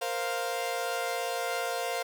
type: chord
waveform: sawtooth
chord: Bb suspended second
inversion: none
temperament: equal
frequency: 466.2 / 523.3 / 698.5 Hz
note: Bb4 / C5 / F5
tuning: 0 / 0 / 0 cents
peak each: -32 / -31 / -29 dBFS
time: 0.01-2.03 s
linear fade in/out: 10 ms
effects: none